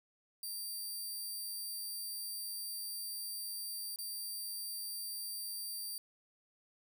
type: tone with dropouts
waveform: 10% pulse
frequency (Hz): 4699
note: D8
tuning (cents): 0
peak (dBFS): -33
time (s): 0.43-5.98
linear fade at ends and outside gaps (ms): 2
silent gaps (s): 3.96-3.987
effects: none